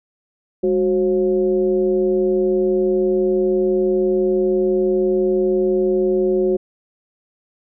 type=tone with frequency modulation; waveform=sine; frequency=370 Hz; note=F#4; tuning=in tune; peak=-14 dBFS; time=0.63-6.57 s; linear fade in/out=10 ms; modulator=166 Hz; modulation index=0.69; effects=none